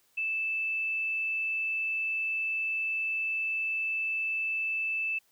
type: tone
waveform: sine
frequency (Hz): 2635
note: E7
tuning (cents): -1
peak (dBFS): -28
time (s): 0.17-5.19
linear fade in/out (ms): 10
effects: white hiss -68 dBFS RMS until 5.31 s